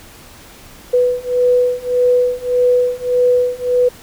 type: beating tone pair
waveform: sine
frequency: 493.9 / 495.6 Hz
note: B4 / B4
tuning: 0 / +6 cents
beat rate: 1.7 Hz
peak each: -15 / -14 dBFS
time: 0.93-3.89 s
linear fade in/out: 10 ms
effects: pink hiss -40 dBFS RMS until 4.02 s